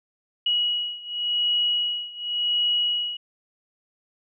sine beating tone pair, 2911 / 2911.9 Hz, F#7 / F#7, -29 / -28 cents, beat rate 0.9 Hz, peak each -24 / -26 dBFS, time 0.46-3.17 s, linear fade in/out 5 ms, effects none

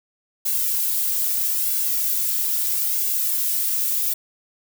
violet noise with flanger, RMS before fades -22 dBFS, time 0.45-4.14 s, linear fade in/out 10 ms, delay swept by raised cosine 1.6 to 2.7 ms, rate 0.77 Hz, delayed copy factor -0.9, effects none

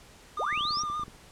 triangle tone with vibrato, 1202 Hz, D6, 40 cents sharp, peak -28 dBFS, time 0.37-1.04 s, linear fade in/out 5 ms, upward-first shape sine, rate 7 Hz, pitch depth 33 cents each way
sine linear sweep, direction up, 320.8 to 5920 Hz, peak -29 dBFS, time 0.39-0.83 s, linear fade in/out 10 ms
clicks, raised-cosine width 3 ms, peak -32 dBFS, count 11, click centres 0.527 / 0.576 / 0.609 / 0.653 / 0.708 / 0.772 / 0.836 / 0.9 / 0.996 / 1.034 / 1.081 s
effects pink hiss -53 dBFS RMS until 1.31 s + low-pass 10000 Hz 12 dB/octave

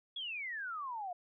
sine exponential sweep, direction down, 3416 to 691 Hz, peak -38 dBFS, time 0.16-1.13 s, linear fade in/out 5 ms, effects none

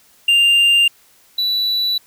triangle tone pair in turn, 2794 / 3951 Hz, F7 / B7, 0 / 0 cents, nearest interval tritone, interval 600 cents, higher second, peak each -8 / -14 dBFS, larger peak first, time 0.28-0.88 / 1.38-1.98 s, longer neither, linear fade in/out 5 ms, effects white hiss -52 dBFS RMS until 2.06 s

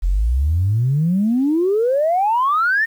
sine exponential sweep, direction up, 41.2 to 1857 Hz, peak -13 dBFS, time 0.02-2.86 s, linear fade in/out 20 ms, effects tanh soft clip ceiling -9 dBFS + 8-bit

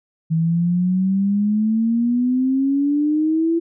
sine exponential sweep, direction up, 159.8 to 337.3 Hz, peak -15 dBFS, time 0.3-3.6 s, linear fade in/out 20 ms, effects none

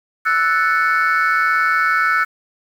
sine chord, F# minor seventh, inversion third, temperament equal, 1318.5 / 1480 / 1760 / 2217 Hz, E6 / F#6 / A6 / C#7, 0 / 0 / 0 / 0 cents, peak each -16 / -16 / -21 / -22 dBFS, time 0.25-2.25 s, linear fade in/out 20 ms, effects tanh soft clip ceiling -8 dBFS + 7-bit

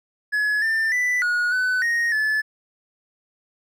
triangle tone with pitch steps, 1696 / 1789 / 1984 / 1450 / 1504 / 1867 / 1731 Hz, G#6 / A6 / B6 / F#6 / F#6 / A#6 / A6, +36 / +28 / +7 / -35 / +28 / +2 / -29 cents, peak -17 dBFS, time 0.32-2.42 s, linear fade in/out 20 ms, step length 300 ms, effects none

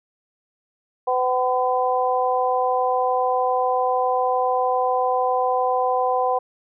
harmonic tone, 252.8 Hz, B3, 41 cents sharp, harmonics 2 / 3 / 4, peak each -22 / -21 / -24 dBFS, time 1.07-6.39 s, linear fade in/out 10 ms, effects none

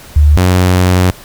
sine / sawtooth tone pair in turn, 74.2 / 91.21 Hz, D2 / F#2, +18 / -24 cents, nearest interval major third, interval 358 cents, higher second, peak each -3 dBFS, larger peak neither, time 0.16-0.37 / 0.37-1.11 s, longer second, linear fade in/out 5 ms, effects pink hiss -35 dBFS RMS until 1.24 s

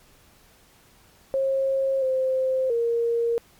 sine tone with pitch steps, 538 / 522 / 466.7 Hz, C5 / C5 / A#4, +48 / -4 / +2 cents, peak -20 dBFS, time 1.34-3.38 s, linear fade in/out 0 ms, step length 680 ms, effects pink hiss -56 dBFS RMS until 3.59 s + MP3 96 kbps

